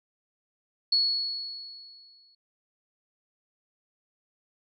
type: tone with exponential decay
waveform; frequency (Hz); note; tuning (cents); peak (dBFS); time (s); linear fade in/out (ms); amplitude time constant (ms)
sine; 4375; C#8; -24; -19; 0.92-2.35; 5; 310
effects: none